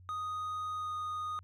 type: tone with pitch glide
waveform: triangle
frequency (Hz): 1244.5 to 1236.6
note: D#6 to D#6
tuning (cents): 0 to -11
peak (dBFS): -33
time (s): 0.09-1.39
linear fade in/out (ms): 0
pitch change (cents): -11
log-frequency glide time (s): 0.76-0.92
effects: added 91 Hz sine -53 dBFS peak until 1.43 s